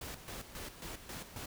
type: noise with tremolo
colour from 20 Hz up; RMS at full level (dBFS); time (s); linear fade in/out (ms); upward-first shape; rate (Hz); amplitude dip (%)
pink; -44; 0.01-1.46; 5; square; 3.7; 65
effects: none